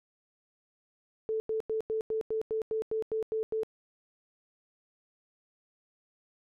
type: tone bursts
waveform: sine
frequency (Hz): 440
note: A4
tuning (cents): 0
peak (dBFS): -28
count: 12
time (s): 1.29-3.633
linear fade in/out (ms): 0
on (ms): 110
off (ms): 93
effects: none